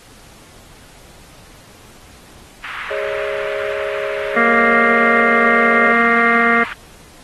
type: band-pass noise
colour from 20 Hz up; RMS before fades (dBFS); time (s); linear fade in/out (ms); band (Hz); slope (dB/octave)
pink; -29; 2.64-6.73; 0; 1200 to 2400; 24
type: chord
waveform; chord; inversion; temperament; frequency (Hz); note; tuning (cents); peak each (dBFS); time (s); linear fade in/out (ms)
sine; Ab suspended fourth; none; equal; 415.3 / 554.4 / 622.3; Ab4 / Db5 / Eb5; 0 / 0 / 0; -26 / -24 / -25; 2.9-5.93; 10
type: harmonic tone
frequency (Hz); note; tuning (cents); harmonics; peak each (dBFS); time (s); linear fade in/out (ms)
233.1; A#3; 0; 1 / 2 / 3 / 5 / 6 / 7 / 8 / 9; -20 / -20 / -22 / -18 / -19 / -24 / -18 / -18; 4.36-6.64; 10
effects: pink hiss -44 dBFS RMS until 7.23 s + AAC 32 kbps